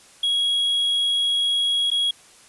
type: tone with dropouts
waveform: triangle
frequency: 3314 Hz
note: G#7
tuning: 4 cents flat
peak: -17 dBFS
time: 0.23-2.11 s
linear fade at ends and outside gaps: 5 ms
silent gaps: 1.904-1.914 s
effects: white hiss -50 dBFS RMS until 2.48 s + resampled to 24000 Hz